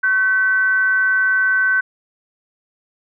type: tone with frequency modulation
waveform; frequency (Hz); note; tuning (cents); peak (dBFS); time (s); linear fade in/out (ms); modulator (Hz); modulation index
sine; 1525; G6; -48; -13; 0.03-1.81; 10; 427; 0.29
effects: none